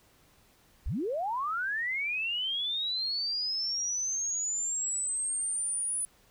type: linear sweep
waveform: sine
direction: up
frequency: 31.98 to 9956 Hz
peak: -29 dBFS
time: 0.86-6.05 s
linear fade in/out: 0 ms
effects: pink hiss -63 dBFS RMS until 6.3 s